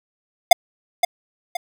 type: tone with echo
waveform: square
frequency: 707 Hz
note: F5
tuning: 21 cents sharp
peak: -4 dBFS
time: 0.51-0.53 s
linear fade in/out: 5 ms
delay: 520 ms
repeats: 2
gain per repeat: -9 dB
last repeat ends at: 1.57 s
effects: none